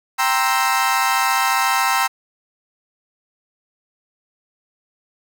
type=chord; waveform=30% pulse; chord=C dominant seventh; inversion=second; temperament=equal; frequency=784 / 932.3 / 1046.5 / 1318.5 Hz; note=G5 / Bb5 / C6 / E6; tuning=0 / 0 / 0 / 0 cents; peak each=-19 dBFS; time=0.18-2.08 s; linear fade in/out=20 ms; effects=none